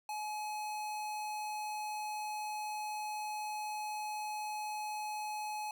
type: tone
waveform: square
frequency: 848 Hz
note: G#5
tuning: 36 cents sharp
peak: -38 dBFS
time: 0.09-5.71 s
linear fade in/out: 2 ms
effects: none